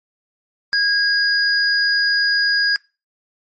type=tone pair together; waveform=sine; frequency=1640 / 4914 Hz; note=G#6 / D#8; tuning=-22 / -22 cents; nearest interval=octave + perfect fifth; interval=1900 cents; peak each=-16 / -18 dBFS; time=0.73-2.76 s; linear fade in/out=0 ms; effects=noise-tail reverb RT60 0.3 s tail -23 dB re dry + MP3 32 kbps